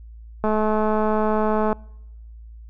click train, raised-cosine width 1 ms, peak -9 dBFS, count 278, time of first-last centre 0.44-1.728 s, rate 215 Hz, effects noise-tail reverb RT60 0.9 s tail -26 dB re dry + added 56 Hz sine -38 dBFS peak until 2.69 s

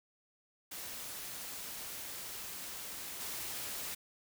white noise with level steps, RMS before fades -44 / -41 dBFS, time 0.71-3.95 s, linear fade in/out 10 ms, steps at 3.2 s, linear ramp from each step 5 ms, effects none

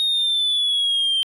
sine exponential sweep, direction down, 3729 to 3136 Hz, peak -15 dBFS, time 0-1.23 s, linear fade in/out 0 ms, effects tanh soft clip ceiling -16 dBFS

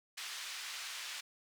white band-pass noise, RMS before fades -44 dBFS, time 0.17-1.21 s, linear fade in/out 10 ms, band 1400 to 4900 Hz, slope 12 dB/octave, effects none

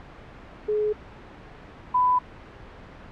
sine tone pair in turn, 423.3 / 997.8 Hz, G#4 / B5, +33 / +17 cents, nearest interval octave + minor third, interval 1484 cents, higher second, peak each -21 / -17 dBFS, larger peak second, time 0.68-0.93 / 1.94-2.19 s, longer neither, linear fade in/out 10 ms, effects pink hiss -44 dBFS RMS until 3.11 s + low-pass 2000 Hz 12 dB/octave

